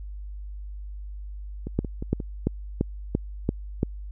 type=two click trains; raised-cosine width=3 ms; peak=-9 / -19 dBFS; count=7 / 4; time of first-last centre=1.79-3.831 / 1.67-2.202 s; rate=2.94 / 5.64 Hz; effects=added 50 Hz sine -34 dBFS peak until 4.11 s